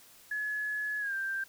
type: tone with pitch glide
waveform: sine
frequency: 1700 to 1577 Hz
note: G#6 to G6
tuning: +40 to +10 cents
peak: -31 dBFS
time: 0.31-1.44 s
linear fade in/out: 5 ms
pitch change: -130 cents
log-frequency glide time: 0.99-1.14 s
effects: white hiss -57 dBFS RMS until 1.48 s